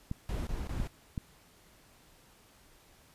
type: clicks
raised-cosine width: 5 ms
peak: -22 dBFS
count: 3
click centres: 0.114 / 0.801 / 1.178 s
type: noise bursts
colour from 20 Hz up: brown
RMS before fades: -35 dBFS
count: 3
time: 0.29-0.874 s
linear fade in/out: 0 ms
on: 180 ms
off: 22 ms
effects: pink hiss -61 dBFS RMS until 3.14 s + resampled to 32000 Hz